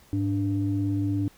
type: tone pair together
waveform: sine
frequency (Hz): 103.26 / 292.5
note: G#2 / D4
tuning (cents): -9 / -7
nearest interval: octave + tritone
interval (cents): 1802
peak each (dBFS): -25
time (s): 0.13-1.28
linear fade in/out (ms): 0
effects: tanh soft clip ceiling -16 dBFS + pink hiss -56 dBFS RMS until 1.37 s